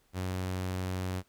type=tone with vibrato; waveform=sawtooth; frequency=92.5 Hz; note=F#2; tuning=in tune; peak=-28 dBFS; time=0.13-1.23 s; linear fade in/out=50 ms; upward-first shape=square; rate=20 Hz; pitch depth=14 cents each way; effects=pink hiss -69 dBFS RMS until 1.28 s